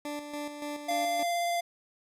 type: tone with tremolo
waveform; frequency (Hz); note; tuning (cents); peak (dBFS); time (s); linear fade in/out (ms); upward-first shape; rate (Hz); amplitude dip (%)
20% pulse; 293.7; D4; 0; -29; 0.05-1.23; 2; square; 3.5; 50
type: tone with vibrato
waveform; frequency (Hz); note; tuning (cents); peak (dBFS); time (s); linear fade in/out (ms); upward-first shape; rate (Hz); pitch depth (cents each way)
square; 691; F5; -19; -28; 0.88-1.61; 10; sine; 17; 8
effects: resampled to 32000 Hz + 10-bit